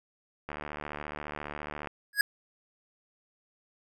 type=click train; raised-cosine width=0.5 ms; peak=-22 dBFS; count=104; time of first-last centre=0.49-1.873 s; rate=74.5 Hz
type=tone with exponential growth; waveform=square; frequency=1661.2 Hz; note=G#6; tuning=in tune; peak=-17 dBFS; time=2.13-2.21 s; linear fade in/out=2 ms; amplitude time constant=16 ms
effects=none